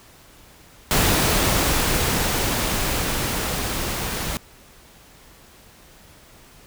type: noise with level ramp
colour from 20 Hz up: pink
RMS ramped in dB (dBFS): -18 to -27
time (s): 0.91-4.37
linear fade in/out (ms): 0
effects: pink hiss -49 dBFS RMS until 6.66 s